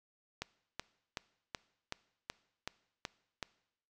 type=click train; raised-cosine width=0.2 ms; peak=-20 dBFS; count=9; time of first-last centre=0.42-3.428 s; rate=2.66 Hz; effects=noise-tail reverb RT60 0.8 s tail -21 dB re dry